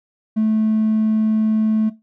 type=tone; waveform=triangle; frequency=217.9 Hz; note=A3; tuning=17 cents flat; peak=-11 dBFS; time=0.36-1.9 s; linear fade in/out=20 ms; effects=noise-tail reverb RT60 0.2 s tail -17 dB re dry + tanh soft clip ceiling -10 dBFS